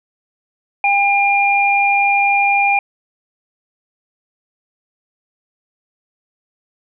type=tone pair together; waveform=sine; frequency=802.2 / 2404 Hz; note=G5 / D7; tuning=+40 / +40 cents; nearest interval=octave + perfect fifth; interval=1900 cents; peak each=-14 dBFS; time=0.84-2.79 s; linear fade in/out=2 ms; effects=none